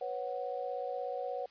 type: chord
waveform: sine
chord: B suspended second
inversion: none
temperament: equal with one note detuned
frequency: 493.9 / 550.5 / 740 Hz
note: B4 / C#5 / F#5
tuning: 0 / -12 / 0 cents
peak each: -39 / -39 / -39 dBFS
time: 0.01-1.46 s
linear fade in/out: 5 ms
effects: white hiss -62 dBFS RMS until 1.5 s + resampled to 11025 Hz